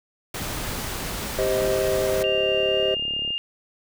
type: noise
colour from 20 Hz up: pink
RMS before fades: -30 dBFS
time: 0.34-2.23 s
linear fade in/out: 5 ms
type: chord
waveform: triangle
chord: C minor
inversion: second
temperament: just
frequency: 392.4 / 523.3 / 627.9 Hz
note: G4 / C5 / Eb5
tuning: +2 / 0 / +16 cents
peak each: -23 / -23 / -23 dBFS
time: 1.38-2.95 s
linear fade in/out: 10 ms
type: click train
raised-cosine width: 2 ms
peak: -26 dBFS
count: 61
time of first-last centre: 1.62-3.305 s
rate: 35.6 Hz
type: tone with pitch glide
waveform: sine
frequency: 2794 to 2815 Hz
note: F7 to F7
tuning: 0 to +13 cents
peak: -24 dBFS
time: 2.24-3.38 s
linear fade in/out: 0 ms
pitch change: +13 cents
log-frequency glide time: 2.65-2.84 s
effects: none